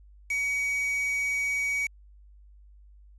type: tone with quantisation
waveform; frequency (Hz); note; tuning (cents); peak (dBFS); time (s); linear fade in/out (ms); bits
triangle; 2258; C#7; +31; -24; 0.3-1.87; 5; 6
effects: added 50 Hz sine -50 dBFS peak until 3.18 s + resampled to 24000 Hz